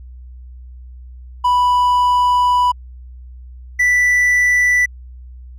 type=tone pair in turn; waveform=triangle; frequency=987 / 1974 Hz; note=B5 / B6; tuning=-1 / -1 cents; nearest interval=octave; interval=1200 cents; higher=second; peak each=-9 dBFS; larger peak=neither; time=1.44-2.72 / 3.79-4.86 s; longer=first; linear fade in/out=10 ms; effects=added 62 Hz sine -33 dBFS peak until 5.58 s